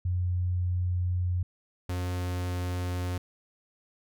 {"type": "tone pair in turn", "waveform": ["sine", "45% pulse"], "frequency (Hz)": [89.7, 89.7], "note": ["F2", "F2"], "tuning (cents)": [47, 47], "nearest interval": "unison", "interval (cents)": 0, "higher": "neither", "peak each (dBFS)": [-25, -29], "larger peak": "first", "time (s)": [[0.05, 1.43], [1.89, 3.18]], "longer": "first", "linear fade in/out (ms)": 5, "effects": []}